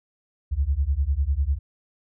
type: beating tone pair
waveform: sine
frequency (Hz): 65.2 / 75.2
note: C2 / D2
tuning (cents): -5 / +42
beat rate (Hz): 10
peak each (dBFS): -23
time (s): 0.51-1.59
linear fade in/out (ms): 20
effects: none